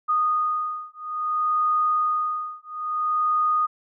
sine beating tone pair, 1235 / 1235.59 Hz, D#6 / D#6, -13 / -12 cents, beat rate 0.59 Hz, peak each -24 dBFS, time 0.08-3.67 s, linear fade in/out 20 ms, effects none

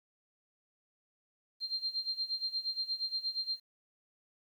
sine tone with tremolo, 4177 Hz, C8, 4 cents flat, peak -30 dBFS, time 1.6-3.6 s, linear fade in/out 50 ms, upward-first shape sine, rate 8.5 Hz, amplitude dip 85%, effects 11-bit

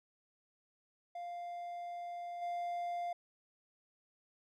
triangle tone with level steps, 698.5 Hz, F5, in tune, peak -39 / -34 dBFS, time 1.15-3.13 s, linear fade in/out 5 ms, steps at 2.41 s, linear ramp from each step 20 ms, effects none

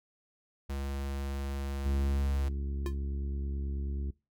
square tone, 69 Hz, C#2, 7 cents flat, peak -34 dBFS, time 0.69-2.49 s, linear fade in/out 10 ms
harmonic tone, 69.3 Hz, C#2, in tune, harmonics 1 / 2 / 3 / 4 / 5 / 6, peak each -32 / -46 / -45 / -51 / -49 / -57 dBFS, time 1.85-4.11 s, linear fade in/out 10 ms
square tone with exponential decay, 349.2 Hz, F4, in tune, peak -32 dBFS, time 2.86-2.96 s, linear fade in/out 1 ms, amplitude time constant 20 ms
effects noise-tail reverb RT60 0.3 s tail -23 dB re dry

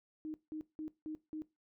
sine tone bursts, 310.5 Hz, D#4, 3 cents flat, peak -39 dBFS, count 5, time 0.25-1.42 s, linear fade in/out 0 ms, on 90 ms, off 180 ms, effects noise-tail reverb RT60 0.2 s tail -18 dB re dry

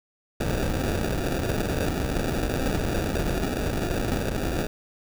pink noise with sample-and-hold, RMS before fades -26 dBFS, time 0.4-4.67 s, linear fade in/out 5 ms, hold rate 1050 Hz, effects none

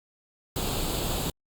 pink noise with comb filter, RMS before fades -29 dBFS, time 0.56-1.3 s, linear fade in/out 2 ms, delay 0.26 ms, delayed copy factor +0.65, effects Opus 48 kbps

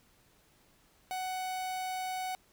45% pulse tone, 745 Hz, F#5, 12 cents sharp, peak -34 dBFS, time 1.11-2.35 s, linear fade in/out 0 ms, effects pink hiss -66 dBFS RMS until 2.52 s

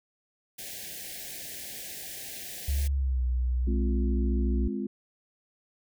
white band-stop noise, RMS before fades -40 dBFS, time 0.58-2.88 s, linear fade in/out 10 ms, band 800 to 1600 Hz, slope 96 dB/octave
sine tone with pitch glide, 70 to 62 Hz, C#2 to B1, +18 to +7 cents, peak -24 dBFS, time 2.68-4.68 s, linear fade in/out 5 ms, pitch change -211 cents, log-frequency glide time 2.89-3.24 s
sine chord, F minor, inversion first, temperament equal, 207.7 / 261.6 / 349.2 Hz, Ab3 / C4 / F4, 0 / 0 / 0 cents, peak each -32 / -34 / -36 dBFS, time 3.67-4.87 s, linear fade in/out 5 ms
effects none

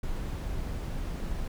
brown noise, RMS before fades -33 dBFS, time 0.03-1.48 s, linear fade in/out 5 ms, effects none

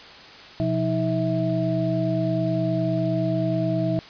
sine tone cluster, 124.9 / 174.5 / 317 / 651 Hz, B2 / F3 / D#4 / E5, +20 / -1 / +32 / -22 cents, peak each -26 dBFS, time 0.6-3.99 s, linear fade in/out 0 ms, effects white hiss -43 dBFS RMS until 4.09 s + resampled to 11025 Hz

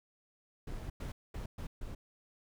brown noise bursts at uneven times, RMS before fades -41 dBFS, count 5, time 0.67-0.9 / 1-1.12 / 1.34-1.46 / 1.58-1.67 / 1.81-1.95 s, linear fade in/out 5 ms, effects none

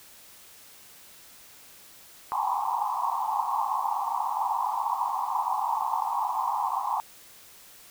pink band-pass noise, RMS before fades -28 dBFS, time 2.32-7 s, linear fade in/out 0 ms, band 780 to 1100 Hz, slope 96 dB/octave, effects white hiss -51 dBFS RMS until 7.9 s

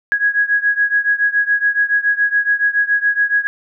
sine beating tone pair, 1657 / 1664.1 Hz, G#6 / G#6, -4 / +3 cents, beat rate 7.1 Hz, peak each -15 / -17 dBFS, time 0.12-3.47 s, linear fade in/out 0 ms, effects none

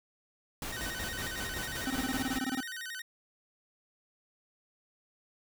pink noise with tremolo, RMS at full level -38 dBFS, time 0.62-2.38 s, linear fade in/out 2 ms, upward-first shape square, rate 5.3 Hz, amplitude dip 40%
sawtooth tone with vibrato, 1678 Hz, G#6, 17 cents sharp, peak -35 dBFS, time 0.72-3.02 s, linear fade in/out 5 ms, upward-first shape square, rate 11 Hz, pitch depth 180 cents each way
square tone bursts, 261.5 Hz, C4, 1 cent flat, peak -31 dBFS, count 14, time 1.87-2.605 s, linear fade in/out 2 ms, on 33 ms, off 21 ms
effects none

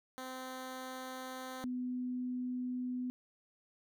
10% pulse / sine tone pair in turn, 258.4 / 250.2 Hz, C4 / B3, -21 / +23 cents, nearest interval minor second, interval 56 cents, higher first, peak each -34 / -35 dBFS, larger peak first, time 0.18-1.64 / 1.64-3.1 s, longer neither, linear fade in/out 0 ms, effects none

